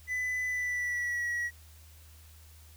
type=tone with pitch glide; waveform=triangle; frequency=2000 to 1918.5 Hz; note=B6 to A#6; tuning=+21 to +49 cents; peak=-28 dBFS; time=0.07-1.51 s; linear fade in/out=50 ms; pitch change=-72 cents; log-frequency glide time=0.47-1.28 s; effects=added 78 Hz sine -52 dBFS peak until 2.76 s + white hiss -59 dBFS RMS until 2.76 s